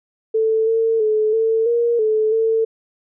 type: tone with pitch steps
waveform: sine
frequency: 442.4 / 451.2 / 430.7 / 447.5 / 471.2 / 433.8 / 447.5 Hz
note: A4 / A4 / A4 / A4 / A#4 / A4 / A4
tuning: +9 / +44 / -37 / +29 / +19 / -25 / +29 cents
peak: -14 dBFS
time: 0.34-2.65 s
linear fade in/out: 10 ms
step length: 330 ms
effects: none